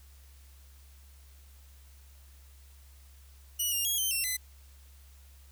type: tone with pitch steps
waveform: 5% pulse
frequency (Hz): 2927 / 2814 / 3304 / 3099 / 2711 / 2018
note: F#7 / F7 / G#7 / G7 / E7 / B6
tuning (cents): -19 / +12 / -10 / -21 / +48 / +37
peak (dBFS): -20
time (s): 3.59-4.37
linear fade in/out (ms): 10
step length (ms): 130
effects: added 68 Hz sine -52 dBFS peak until 5.51 s + white hiss -62 dBFS RMS until 5.51 s